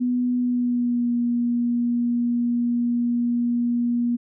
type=tone with pitch glide; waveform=sine; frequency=246.9 to 239.3 Hz; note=B3 to A#3; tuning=0 to +46 cents; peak=-19 dBFS; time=0-4.17 s; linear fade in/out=20 ms; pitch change=-54 cents; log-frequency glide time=0.38-1.13 s; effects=none